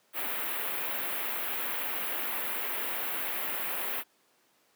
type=band-stop noise; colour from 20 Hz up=white; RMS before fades=-33 dBFS; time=0.13-4.04 s; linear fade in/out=50 ms; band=2900 to 13000 Hz; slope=24 dB/octave; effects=pink hiss -67 dBFS RMS until 4.75 s + high-pass 300 Hz 12 dB/octave